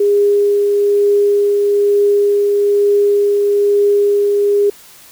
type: tone with tremolo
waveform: sine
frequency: 407.5 Hz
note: G#4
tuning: 33 cents flat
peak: -8 dBFS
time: 0-4.7 s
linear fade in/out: 5 ms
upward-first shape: triangle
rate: 1.1 Hz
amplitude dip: 25%
effects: white hiss -41 dBFS RMS until 5.11 s